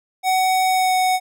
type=tone with pitch glide; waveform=square; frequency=749 to 742.5 Hz; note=F#5 to F#5; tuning=+21 to +6 cents; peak=-16 dBFS; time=0.23-1.2 s; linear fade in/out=50 ms; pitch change=-15 cents; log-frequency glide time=0.68-0.94 s; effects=none